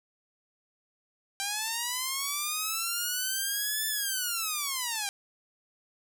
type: linear two-way sweep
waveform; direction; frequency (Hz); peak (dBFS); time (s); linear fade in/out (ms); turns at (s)
5% pulse; up then down; 784 to 1760 to 784; -18; 1.4-5.09; 0; 3.87
effects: none